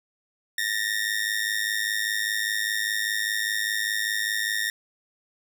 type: ring-modulated tone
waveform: sawtooth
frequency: 1834 Hz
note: A#6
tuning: 29 cents flat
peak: -18 dBFS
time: 0.58-4.7 s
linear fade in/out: 2 ms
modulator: 52.5 Hz
effects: none